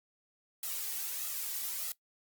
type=noise with flanger; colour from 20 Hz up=blue; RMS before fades=-37 dBFS; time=0.63-1.92 s; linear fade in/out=2 ms; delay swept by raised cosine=1.5 to 2.7 ms; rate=1.6 Hz; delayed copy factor=+0.7; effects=noise-tail reverb RT60 0.1 s tail -19 dB re dry + Opus 48 kbps